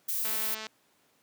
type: noise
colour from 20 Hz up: violet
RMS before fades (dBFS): -31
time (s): 0.08-0.55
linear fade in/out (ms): 10
type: click train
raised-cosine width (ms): 0.2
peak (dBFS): -22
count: 92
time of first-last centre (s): 0.25-0.667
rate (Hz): 218
effects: pink hiss -67 dBFS RMS until 1.22 s + high-pass 200 Hz 12 dB/octave